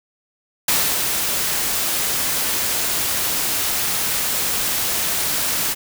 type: noise with ADSR envelope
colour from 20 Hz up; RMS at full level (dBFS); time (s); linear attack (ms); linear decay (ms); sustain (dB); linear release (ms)
white; -17; 0.68-5.75; 5; 290; -4; 31
effects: none